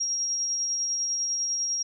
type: tone with tremolo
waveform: sine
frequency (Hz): 5620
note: F8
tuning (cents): +10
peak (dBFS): -24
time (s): 0-1.83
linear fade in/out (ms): 10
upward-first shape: sine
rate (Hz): 10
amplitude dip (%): 25
effects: none